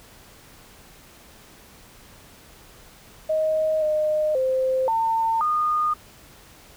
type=tone with pitch steps; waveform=sine; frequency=627 / 613 / 521 / 903 / 1225 Hz; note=D#5 / D#5 / C5 / A5 / D#6; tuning=+13 / -26 / -7 / +45 / -27 cents; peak=-19 dBFS; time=3.29-5.94 s; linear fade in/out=10 ms; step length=530 ms; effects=pink hiss -49 dBFS RMS until 6.76 s